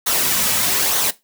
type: noise with flanger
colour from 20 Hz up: white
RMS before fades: -18 dBFS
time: 0.06-1.11 s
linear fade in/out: 10 ms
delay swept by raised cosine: 0.39 to 2.89 ms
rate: 1.1 Hz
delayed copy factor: -0.5
effects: noise-tail reverb RT60 0.2 s tail -17 dB re dry